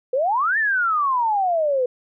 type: exponential two-way sweep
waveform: sine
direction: up then down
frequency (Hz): 487.9 to 1830 to 487.9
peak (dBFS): -17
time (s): 0.13-1.86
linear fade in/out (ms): 5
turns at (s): 0.58
effects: none